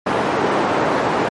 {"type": "band-pass noise", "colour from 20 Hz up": "white", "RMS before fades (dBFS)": -18, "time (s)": [0.06, 1.29], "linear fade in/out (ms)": 10, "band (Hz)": [190, 870], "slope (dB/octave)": 12, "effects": ["MP3 48 kbps"]}